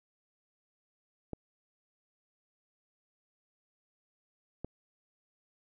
clicks, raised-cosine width 2 ms, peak -24 dBFS, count 2, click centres 1.333 / 4.646 s, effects none

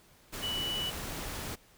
sine tone in noise, 2960 Hz, F#7, in tune, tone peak -32 dBFS, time 0.42-0.91 s, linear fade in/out 20 ms, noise pink, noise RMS -39 dBFS, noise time 0.32-1.56 s, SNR +4 dB, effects pink hiss -61 dBFS RMS until 1.77 s

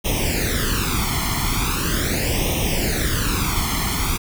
pink noise with flanger, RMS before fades -21 dBFS, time 0.04-4.18 s, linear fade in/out 20 ms, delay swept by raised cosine 0.33 to 0.95 ms, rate 0.4 Hz, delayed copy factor +0.85, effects none

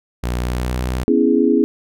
sawtooth tone with pitch glide, 60.6 to 62.7 Hz, B1 to B1, -32 to +27 cents, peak -15 dBFS, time 0.23-1.04 s, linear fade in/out 10 ms, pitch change +59 cents, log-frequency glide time 0.38-0.83 s
sine chord, C# minor seventh, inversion third, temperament equal, 246.9 / 277.2 / 329.6 / 415.3 Hz, B3 / C#4 / E4 / G#4, 0 / 0 / 0 / 0 cents, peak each -17 dBFS, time 1.08-1.64 s, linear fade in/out 0 ms
effects none

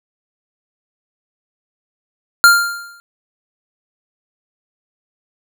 square tone with exponential decay, 1396.9 Hz, F6, in tune, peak -3 dBFS, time 2.44-3 s, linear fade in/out 0 ms, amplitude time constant 120 ms, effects none

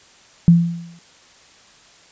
sine tone with exponential decay, 170 Hz, F3, 46 cents flat, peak -4 dBFS, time 0.48-0.99 s, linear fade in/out 0 ms, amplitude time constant 110 ms, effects white hiss -49 dBFS RMS until 2.11 s + resampled to 16000 Hz

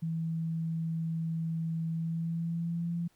sine tone with pitch glide, 163.3 to 170.53 Hz, E3 to F3, -16 to -41 cents, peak -30 dBFS, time 0.02-3.08 s, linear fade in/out 10 ms, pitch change +75 cents, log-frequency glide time 1.92-2.96 s, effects pink hiss -69 dBFS RMS until 3.15 s

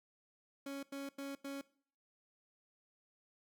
30% pulse tone bursts, 277.2 Hz, C#4, in tune, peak -39 dBFS, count 4, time 0.66-1.613 s, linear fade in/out 5 ms, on 170 ms, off 91 ms, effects noise-tail reverb RT60 0.5 s tail -20 dB re dry

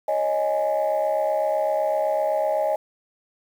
sine chord, C# suspended second, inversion none, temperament equal, 554.4 / 622.3 / 830.6 Hz, C#5 / D#5 / G#5, 0 / 0 / 0 cents, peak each -25 / -21 / -25 dBFS, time 0.08-2.76 s, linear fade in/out 5 ms, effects tanh soft clip ceiling -14 dBFS + 8-bit

